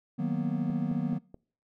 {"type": "chord", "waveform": "triangle", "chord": "B major seventh", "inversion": "first", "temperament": "equal", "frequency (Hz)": [155.56, 185, 233.1, 246.9], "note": ["D#3", "F#3", "A#3", "B3"], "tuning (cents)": [0, 0, 0, 0], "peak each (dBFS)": -31, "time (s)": [0.18, 1.19], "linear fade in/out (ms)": 20}
{"type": "click train", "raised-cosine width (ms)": 2, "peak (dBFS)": -32, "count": 4, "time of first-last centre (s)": [0.7, 1.344], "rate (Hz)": 4.66}
{"effects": ["noise-tail reverb RT60 0.5 s tail -24 dB re dry"]}